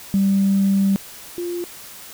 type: tone pair in turn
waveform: sine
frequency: 196 / 349.2 Hz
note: G3 / F4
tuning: 0 / 0 cents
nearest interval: minor seventh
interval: 1000 cents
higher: second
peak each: -13 / -23 dBFS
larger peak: first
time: 0.14-0.96 / 1.38-1.64 s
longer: first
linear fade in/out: 0 ms
effects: tanh soft clip ceiling -9 dBFS + white hiss -39 dBFS RMS until 2.13 s